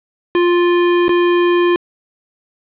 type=tone with dropouts; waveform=square; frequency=350 Hz; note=F4; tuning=4 cents sharp; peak=-11 dBFS; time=0.35-1.76 s; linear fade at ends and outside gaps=1 ms; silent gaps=1.082-1.092 s; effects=resampled to 8000 Hz + 8-bit